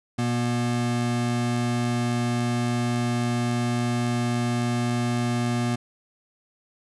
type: tone pair together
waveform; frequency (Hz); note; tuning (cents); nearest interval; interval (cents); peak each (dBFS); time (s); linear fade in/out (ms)
square; 120.9 / 240; B2 / B3; -36 / -49; octave; 1187; -26; 0.18-5.76; 10
effects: resampled to 24000 Hz